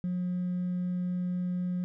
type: tone with hard clipping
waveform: triangle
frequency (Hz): 179.6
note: F3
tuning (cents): +49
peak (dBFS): -28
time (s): 0.04-1.84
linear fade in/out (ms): 0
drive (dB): 2
effects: none